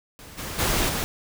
pink noise with level steps, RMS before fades -44 / -33 / -23 / -27 dBFS, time 0.19-1.04 s, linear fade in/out 0 ms, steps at 0.37 / 0.58 / 0.88 s, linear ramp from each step 20 ms, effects none

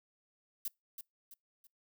violet noise with echo, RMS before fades -37 dBFS, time 0.65-0.68 s, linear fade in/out 2 ms, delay 330 ms, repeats 3, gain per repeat -8 dB, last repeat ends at 1.67 s, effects noise-tail reverb RT60 0.2 s tail -26 dB re dry

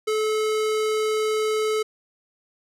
square tone with low-pass filter, 432.3 Hz, A4, 31 cents flat, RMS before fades -23 dBFS, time 0.07-1.83 s, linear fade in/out 10 ms, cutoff 11000 Hz, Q 0.65, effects none

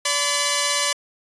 5% pulse tone pair together, 576.5 / 1013 Hz, D5 / B5, -32 / +44 cents, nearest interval minor seventh, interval 976 cents, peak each -10 dBFS, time 0.05-0.93 s, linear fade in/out 5 ms, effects resampled to 22050 Hz

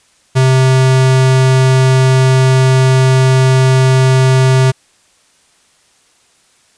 square tone, 130.81 Hz, C3, in tune, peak -7 dBFS, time 0.35-4.72 s, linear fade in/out 20 ms, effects white hiss -52 dBFS RMS until 6.77 s + resampled to 22050 Hz

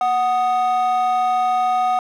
triangle tone pair together, 740 / 1244.5 Hz, F#5 / D#6, 0 / 0 cents, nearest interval major sixth, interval 900 cents, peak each -13 / -20 dBFS, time 0.01-1.99 s, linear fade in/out 2 ms, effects tanh soft clip ceiling -11 dBFS

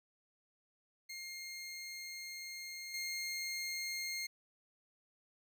20% pulse tone with level steps, 2127 Hz, C7, 28 cents sharp, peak -39 / -33 dBFS, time 1.09-4.27 s, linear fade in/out 10 ms, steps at 2.94 s, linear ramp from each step 2 ms, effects none

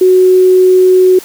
sine tone, 370 Hz, F#4, in tune, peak -3 dBFS, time 0.01-1.19 s, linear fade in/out 5 ms, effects white hiss -32 dBFS RMS until 1.24 s

